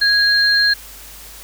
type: tone pair together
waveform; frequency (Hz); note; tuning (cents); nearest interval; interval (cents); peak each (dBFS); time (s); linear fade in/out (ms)
sine; 1651 / 4196; G#6 / C8; -11 / +4; octave + major third; 1615; -14; 0.01-0.74; 10
effects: added 50 Hz sine -42 dBFS peak until 1.43 s + white hiss -38 dBFS RMS until 1.43 s